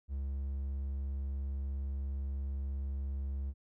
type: tone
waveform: triangle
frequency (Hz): 68.5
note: C#2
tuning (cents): -20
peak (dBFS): -32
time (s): 0.08-3.54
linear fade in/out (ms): 50
effects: none